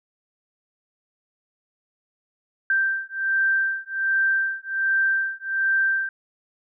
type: beating tone pair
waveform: sine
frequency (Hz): 1568 / 1569.3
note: G6 / G6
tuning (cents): 0 / +1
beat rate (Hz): 1.3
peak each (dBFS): -23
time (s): 2.7-6.09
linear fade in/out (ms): 2
effects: none